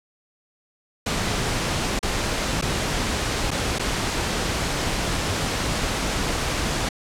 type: noise with dropouts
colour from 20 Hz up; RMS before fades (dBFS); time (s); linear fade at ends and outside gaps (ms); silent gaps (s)
pink; -24; 1.06-6.89; 5; 1.992-2.028 / 2.614-2.622 / 3.507-3.513 / 3.786-3.794
effects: low-pass 8000 Hz 12 dB/octave